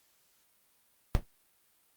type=noise with exponential decay; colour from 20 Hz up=brown; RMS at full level=-24 dBFS; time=1.15-1.26 s; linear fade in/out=0 ms; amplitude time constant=22 ms; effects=white hiss -69 dBFS RMS until 1.96 s + Opus 48 kbps